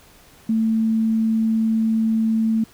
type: tone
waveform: sine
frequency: 222.6 Hz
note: A3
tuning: 20 cents sharp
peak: -16 dBFS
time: 0.49-2.64 s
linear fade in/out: 5 ms
effects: pink hiss -50 dBFS RMS until 2.73 s